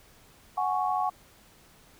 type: chord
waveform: sine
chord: F# suspended second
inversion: none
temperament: just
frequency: 740 / 832.5 / 1110 Hz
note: F#5 / G#5 / C#6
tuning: 0 / +4 / +2 cents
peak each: -28 / -30 / -30 dBFS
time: 0.57-1.1 s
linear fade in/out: 10 ms
effects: pink hiss -57 dBFS RMS until 1.99 s